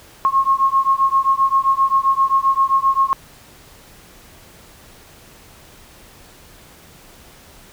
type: beating tone pair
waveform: sine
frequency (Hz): 1078 / 1085.6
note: C#6 / C#6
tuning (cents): -49 / -36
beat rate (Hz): 7.6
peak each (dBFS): -16 / -16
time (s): 0.25-3.13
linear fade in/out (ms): 0
effects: pink hiss -45 dBFS RMS until 7.72 s